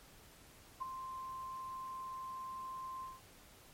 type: tone with ADSR envelope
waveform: sine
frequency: 1046.5 Hz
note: C6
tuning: in tune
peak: -34 dBFS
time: 0.8-3.21 s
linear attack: 23 ms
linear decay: 9 ms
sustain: -8 dB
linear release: 180 ms
effects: pink hiss -60 dBFS RMS until 3.73 s + MP3 64 kbps